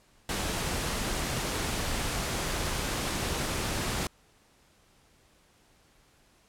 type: noise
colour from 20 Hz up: pink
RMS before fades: -31 dBFS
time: 0.29-4.07 s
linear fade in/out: 2 ms
effects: pink hiss -63 dBFS RMS until 6.48 s + low-pass 11000 Hz 12 dB/octave